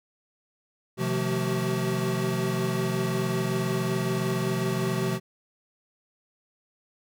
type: tone cluster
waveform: square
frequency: 128.7 / 156.1 / 175.8 / 218.9 / 380.7 Hz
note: C3 / D#3 / F3 / A3 / F#4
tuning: -28 / +6 / +12 / -9 / +49 cents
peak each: -31 / -36 / -31 / -34 / -31 dBFS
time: 0.97-5.2 s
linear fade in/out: 50 ms
effects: none